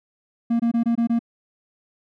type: tone bursts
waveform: triangle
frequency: 233.1 Hz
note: A#3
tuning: in tune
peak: -15 dBFS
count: 6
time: 0.5-1.192 s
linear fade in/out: 10 ms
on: 97 ms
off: 22 ms
effects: none